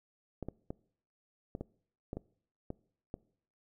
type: clicks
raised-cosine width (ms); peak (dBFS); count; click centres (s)
2; -25; 9; 0.427 / 0.486 / 0.705 / 1.551 / 1.61 / 2.131 / 2.17 / 2.704 / 3.141
effects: noise-tail reverb RT60 0.6 s tail -23 dB re dry